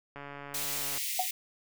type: click train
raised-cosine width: 0.5 ms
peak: -28 dBFS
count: 117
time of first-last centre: 0.16-0.977 s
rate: 142 Hz
type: high-pass noise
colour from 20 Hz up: white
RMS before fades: -34 dBFS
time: 0.54-1.31 s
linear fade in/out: 5 ms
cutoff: 1900 Hz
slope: 96 dB/octave
type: tone with exponential decay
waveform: sine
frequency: 737 Hz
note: F#5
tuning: 7 cents flat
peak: -22 dBFS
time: 1.19-1.28 s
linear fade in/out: 5 ms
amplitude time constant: 18 ms
effects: none